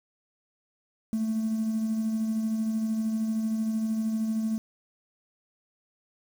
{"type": "tone with tremolo", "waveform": "triangle", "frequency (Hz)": 220.6, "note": "A3", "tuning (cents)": 5, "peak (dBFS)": -20, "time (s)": [1.13, 4.58], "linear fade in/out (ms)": 0, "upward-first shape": "sine", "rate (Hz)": 13, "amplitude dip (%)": 45, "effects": ["tanh soft clip ceiling -21 dBFS", "8-bit"]}